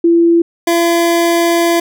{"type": "tone pair in turn", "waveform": ["sine", "25% pulse"], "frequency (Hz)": [337.8, 339.4], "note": ["E4", "F4"], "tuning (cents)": [42, -49], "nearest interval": "unison", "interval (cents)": 9, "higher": "second", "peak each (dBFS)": -6, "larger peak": "neither", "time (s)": [[0.04, 0.42], [0.67, 1.8]], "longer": "second", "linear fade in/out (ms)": 5, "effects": []}